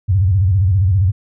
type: tone with vibrato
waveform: sine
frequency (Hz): 94.5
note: F#2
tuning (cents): +37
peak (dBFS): -10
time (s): 0.08-1.12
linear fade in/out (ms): 20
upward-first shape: square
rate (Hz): 15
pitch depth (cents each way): 140
effects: none